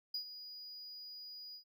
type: tone with ADSR envelope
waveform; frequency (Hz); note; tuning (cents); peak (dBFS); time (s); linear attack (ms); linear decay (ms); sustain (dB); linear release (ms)
triangle; 4910; D#8; -24; -34; 0.14-1.64; 5; 92; -12; 93
effects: none